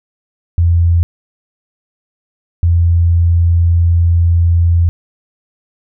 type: tone pair in turn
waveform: sine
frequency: 85.2 / 85.2 Hz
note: F2 / F2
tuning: -42 / -42 cents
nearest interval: unison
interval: 0 cents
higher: neither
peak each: -7 dBFS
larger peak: neither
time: 0.58-1.03 / 2.63-4.89 s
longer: second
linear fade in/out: 0 ms
effects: none